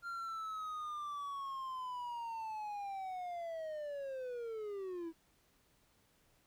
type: linear sweep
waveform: triangle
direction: down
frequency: 1396.9 to 321 Hz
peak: -38 dBFS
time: 0.02-5.13 s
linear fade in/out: 50 ms
effects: pink hiss -72 dBFS RMS until 6.46 s